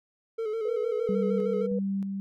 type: tone with vibrato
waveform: triangle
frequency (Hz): 440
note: A4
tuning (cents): 0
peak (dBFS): -26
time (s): 0.38-1.67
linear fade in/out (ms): 10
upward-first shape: square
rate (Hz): 6.5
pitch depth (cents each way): 49
type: tone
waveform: sine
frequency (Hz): 486.6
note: B4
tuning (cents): -26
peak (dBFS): -29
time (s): 0.65-1.79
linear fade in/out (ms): 5
type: tone with tremolo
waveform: sine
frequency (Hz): 196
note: G3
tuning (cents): 0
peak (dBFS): -26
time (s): 1.09-2.2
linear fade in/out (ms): 0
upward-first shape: square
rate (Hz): 1.6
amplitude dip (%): 35
effects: none